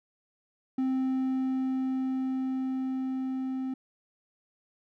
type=tone with level ramp; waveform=triangle; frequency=261.6 Hz; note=C4; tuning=in tune; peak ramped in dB=-23 to -28 dBFS; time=0.78-3.74 s; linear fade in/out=5 ms; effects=none